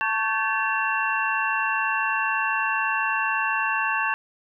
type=tone cluster; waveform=sine; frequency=886 / 1114 / 1548 / 1728 / 2716 Hz; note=A5 / C#6 / G6 / A6 / F7; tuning=+12 / +8 / -22 / -32 / -49 cents; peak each=-28 dBFS; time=0.01-4.14 s; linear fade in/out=0 ms; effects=none